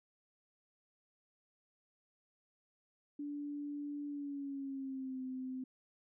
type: tone with pitch glide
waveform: sine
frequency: 290.1 to 258.4 Hz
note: D4 to C4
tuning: -21 to -21 cents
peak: -39 dBFS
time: 3.19-5.64 s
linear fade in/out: 5 ms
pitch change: -200 cents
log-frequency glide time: 4.07-5.22 s
effects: none